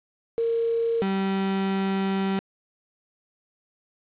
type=tone pair in turn; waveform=sine / 35% pulse; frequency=460.9 / 193.56 Hz; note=A#4 / G3; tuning=-20 / -22 cents; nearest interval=octave + minor third; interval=1502 cents; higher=first; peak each=-21 dBFS; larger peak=neither; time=0.38-1.02 / 1.02-2.39 s; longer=second; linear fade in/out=0 ms; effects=resampled to 8000 Hz + 8-bit